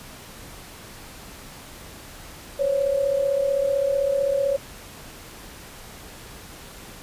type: tone pair together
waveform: sine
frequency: 523.3 / 559 Hz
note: C5 / C#5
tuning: 0 / +14 cents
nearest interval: minor second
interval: 114 cents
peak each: -26 / -20 dBFS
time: 2.59-4.57 s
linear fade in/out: 10 ms
effects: pink hiss -42 dBFS RMS until 7.02 s + resampled to 32000 Hz